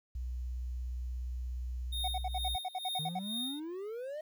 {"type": "tone with vibrato", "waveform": "sine", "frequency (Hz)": 61.74, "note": "B1", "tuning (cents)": 0, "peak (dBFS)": -35, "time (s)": [0.15, 2.56], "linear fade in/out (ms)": 5, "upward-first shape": "triangle", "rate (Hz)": 17, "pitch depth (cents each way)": 27}
{"type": "tone with tremolo", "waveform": "square", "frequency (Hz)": 3687, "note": "A#7", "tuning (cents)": -20, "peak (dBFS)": -35, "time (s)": [1.92, 3.6], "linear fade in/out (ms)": 10, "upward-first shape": "sine", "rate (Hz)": 2.2, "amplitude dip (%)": 85}
{"type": "tone bursts", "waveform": "triangle", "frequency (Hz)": 743, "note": "F#5", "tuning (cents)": 7, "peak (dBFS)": -31, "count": 12, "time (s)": [2.04, 3.191], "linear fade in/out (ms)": 5, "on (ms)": 40, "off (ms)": 61}
{"type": "exponential sweep", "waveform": "triangle", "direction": "up", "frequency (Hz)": [148.8, 629], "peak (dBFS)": -36, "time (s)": [2.99, 4.21], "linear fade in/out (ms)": 5}
{"effects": ["11-bit"]}